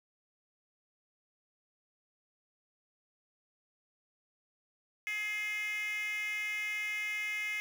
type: tone with high-pass filter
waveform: 10% pulse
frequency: 422.6 Hz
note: G#4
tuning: 30 cents sharp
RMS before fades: -36 dBFS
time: 5.07-7.6 s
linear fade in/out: 0 ms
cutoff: 2200 Hz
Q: 9.2
effects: none